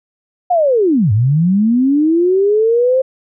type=linear two-way sweep; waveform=sine; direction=down then up; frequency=736 to 98.4 to 531 Hz; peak=-9 dBFS; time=0.5-3.02 s; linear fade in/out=10 ms; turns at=1.12 s; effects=none